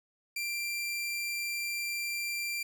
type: tone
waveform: sawtooth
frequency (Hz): 2366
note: D7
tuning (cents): +12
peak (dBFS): -29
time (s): 0.36-2.63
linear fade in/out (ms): 5
effects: 11-bit